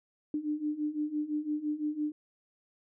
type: beating tone pair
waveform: sine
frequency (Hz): 296.9 / 302.8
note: D4 / D#4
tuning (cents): +19 / -47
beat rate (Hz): 5.9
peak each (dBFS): -35 / -32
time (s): 0.34-2.12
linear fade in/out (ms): 2
effects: none